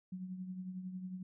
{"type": "tone with tremolo", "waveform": "sine", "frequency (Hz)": 184.7, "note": "F#3", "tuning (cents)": -3, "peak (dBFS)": -38, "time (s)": [0.12, 1.23], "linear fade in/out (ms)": 5, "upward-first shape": "triangle", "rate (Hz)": 11, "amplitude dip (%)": 60, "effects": []}